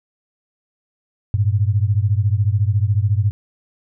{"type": "beating tone pair", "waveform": "sine", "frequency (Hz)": [97.9, 111.9], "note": ["G2", "A2"], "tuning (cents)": [-2, 30], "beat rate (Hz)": 14, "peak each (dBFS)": [-16, -18], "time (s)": [1.34, 3.31], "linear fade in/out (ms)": 0, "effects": []}